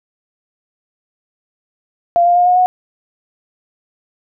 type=tone with pitch steps; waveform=sine; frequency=691 / 701.1 / 711.2 / 721.6 / 732.1 Hz; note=F5 / F5 / F5 / F#5 / F#5; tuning=-19 / +7 / +31 / -44 / -19 cents; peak=-8 dBFS; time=2.16-2.66 s; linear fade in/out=0 ms; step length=100 ms; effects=none